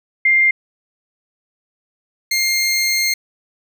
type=tone pair in turn; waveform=sine / 20% pulse; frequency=2105 / 2118 Hz; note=C7 / C7; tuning=+10 / +21 cents; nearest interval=unison; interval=11 cents; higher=second; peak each=-10 dBFS; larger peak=neither; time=0.25-0.51 / 2.31-3.14 s; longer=second; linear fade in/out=5 ms; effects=none